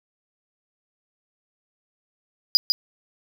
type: tone with echo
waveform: triangle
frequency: 4915 Hz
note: D#8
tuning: 22 cents flat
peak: -9 dBFS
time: 2.55-2.57 s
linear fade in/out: 0 ms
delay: 150 ms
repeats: 1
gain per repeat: -5 dB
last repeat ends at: 2.72 s
effects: none